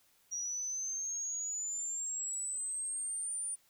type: exponential sweep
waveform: sine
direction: up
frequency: 5740 to 9380 Hz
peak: -35 dBFS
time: 0.31-3.56 s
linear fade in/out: 20 ms
effects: white hiss -69 dBFS RMS until 3.69 s